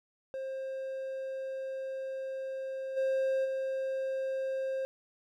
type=tone with level steps; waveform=triangle; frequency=531 Hz; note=C5; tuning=25 cents sharp; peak=-33 / -25 / -29 dBFS; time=0.34-4.85 s; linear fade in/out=0 ms; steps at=2.96 / 3.44 s; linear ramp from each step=20 ms; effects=none